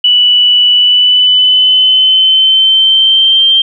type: tone with pitch glide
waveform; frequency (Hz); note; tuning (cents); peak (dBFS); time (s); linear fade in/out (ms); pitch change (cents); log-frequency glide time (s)
sine; 2960 to 3154; F#7 to G7; 0 to +10; -4; 0.04-3.62; 5; +110; 0.74-3.51
effects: none